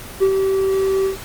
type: tone with ADSR envelope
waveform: triangle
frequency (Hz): 385.7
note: G4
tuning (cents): -28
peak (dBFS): -8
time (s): 0.2-1.17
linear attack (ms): 28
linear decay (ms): 74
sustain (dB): -5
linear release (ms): 110
effects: pink hiss -34 dBFS RMS until 1.24 s + Opus 24 kbps